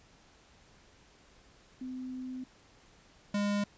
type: tone pair in turn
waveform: sine / square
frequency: 256.3 / 204.1 Hz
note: C4 / G#3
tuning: -36 / -30 cents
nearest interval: major third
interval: 394 cents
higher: first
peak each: -37 / -29 dBFS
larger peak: second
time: 1.81-2.44 / 3.34-3.64 s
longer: first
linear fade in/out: 5 ms
effects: pink hiss -61 dBFS RMS until 3.77 s + resampled to 16000 Hz